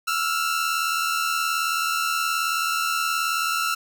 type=tone pair together; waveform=sawtooth; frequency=1325 / 1403.8 Hz; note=E6 / F6; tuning=+9 / +9 cents; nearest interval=minor second; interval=100 cents; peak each=-20 / -23 dBFS; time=0.07-3.75 s; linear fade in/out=10 ms; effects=none